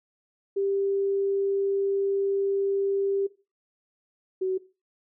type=tone pair in turn; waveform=sine; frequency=394.6 / 375.5 Hz; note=G4 / F#4; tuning=+11 / +26 cents; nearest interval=minor second; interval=85 cents; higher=first; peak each=-23 dBFS; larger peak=neither; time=0.56-3.27 / 4.41-4.58 s; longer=first; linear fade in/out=10 ms; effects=noise-tail reverb RT60 0.3 s tail -18 dB re dry